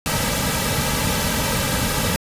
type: noise with comb filter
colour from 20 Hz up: pink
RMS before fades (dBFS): -21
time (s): 0.06-2.16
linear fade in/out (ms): 0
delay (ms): 2.8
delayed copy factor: -0.7
effects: resampled to 32000 Hz